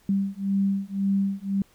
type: beating tone pair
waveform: sine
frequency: 195.6 / 197.5 Hz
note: G3 / G3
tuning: -4 / +13 cents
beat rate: 1.9 Hz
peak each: -25 dBFS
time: 0.09-1.62 s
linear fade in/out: 2 ms
effects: pink hiss -60 dBFS RMS until 1.74 s